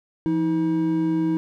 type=tone pair together; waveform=triangle; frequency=170.02 / 319.1 Hz; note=F3 / D#4; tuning=-46 / +44 cents; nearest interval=major seventh; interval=1090 cents; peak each=-24 / -18 dBFS; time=0.26-1.37 s; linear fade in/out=0 ms; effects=none